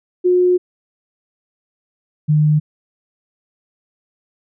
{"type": "tone pair in turn", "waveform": "sine", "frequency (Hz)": [360.7, 151.66], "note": ["F#4", "D#3"], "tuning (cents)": [-44, -44], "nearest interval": "octave + minor third", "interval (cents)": 1500, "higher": "first", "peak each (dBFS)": -10, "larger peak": "neither", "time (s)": [[0.24, 0.58], [2.28, 2.6]], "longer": "first", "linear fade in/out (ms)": 20, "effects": []}